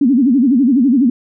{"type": "tone with vibrato", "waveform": "sine", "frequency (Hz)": 258, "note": "C4", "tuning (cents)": -24, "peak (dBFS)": -8, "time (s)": [0.01, 1.1], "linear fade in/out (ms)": 5, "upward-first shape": "sine", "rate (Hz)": 12, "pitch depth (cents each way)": 210, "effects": []}